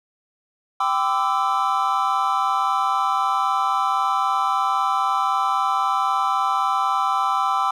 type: chord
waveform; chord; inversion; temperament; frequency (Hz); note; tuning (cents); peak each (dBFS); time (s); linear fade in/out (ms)
triangle; E minor seventh; first; equal with one note detuned; 784 / 1013.2 / 1174.7 / 1318.5; G5 / B5 / D6 / E6; 0 / +44 / 0 / 0; -22; 0.8-7.71; 5
effects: none